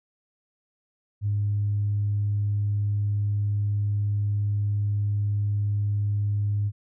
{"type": "tone", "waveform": "sine", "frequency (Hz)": 102.8, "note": "G#2", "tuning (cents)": -17, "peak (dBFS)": -21, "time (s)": [1.21, 6.72], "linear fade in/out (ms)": 50, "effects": ["tanh soft clip ceiling -17 dBFS"]}